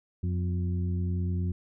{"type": "harmonic tone with a mistuned harmonic", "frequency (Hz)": 89.3, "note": "F2", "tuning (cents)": 39, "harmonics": [1, 2, 3, 4], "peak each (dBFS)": [-27, -33, -43, -44], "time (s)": [0.23, 1.52], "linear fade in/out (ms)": 5, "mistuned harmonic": 3, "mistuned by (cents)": -67, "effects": []}